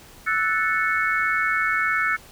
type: chord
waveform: sine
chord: F# minor seventh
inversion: third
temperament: equal with one note detuned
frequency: 1318.5 / 1480 / 1760 / 2203 Hz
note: E6 / F#6 / A6 / C#7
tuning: 0 / 0 / 0 / -11 cents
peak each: -25 dBFS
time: 0.26-2.17 s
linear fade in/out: 20 ms
effects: pink hiss -47 dBFS RMS until 2.31 s